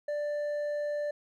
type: tone with hard clipping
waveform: sine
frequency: 589 Hz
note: D5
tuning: 5 cents sharp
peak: -31 dBFS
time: 0.08-1.11 s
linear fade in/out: 5 ms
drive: 4 dB
effects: none